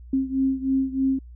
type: beating tone pair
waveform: sine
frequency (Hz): 265.7 / 268.9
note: C4 / C4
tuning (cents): +27 / +47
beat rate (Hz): 3.2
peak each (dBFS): -22 / -25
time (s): 0.13-1.19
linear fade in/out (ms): 5
effects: added 60 Hz sine -40 dBFS peak until 1.35 s